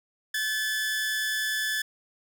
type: tone pair together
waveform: sawtooth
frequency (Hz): 1549.7 / 1730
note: G6 / A6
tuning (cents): -20 / -30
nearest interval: major second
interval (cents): 190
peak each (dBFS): -34 / -23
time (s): 0.34-1.82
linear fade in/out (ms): 5
effects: none